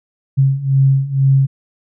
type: beating tone pair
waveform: sine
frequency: 134.4 / 136.5 Hz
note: C3 / C#3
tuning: +47 / -26 cents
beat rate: 2.1 Hz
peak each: -15 / -12 dBFS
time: 0.37-1.47 s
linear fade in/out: 20 ms
effects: none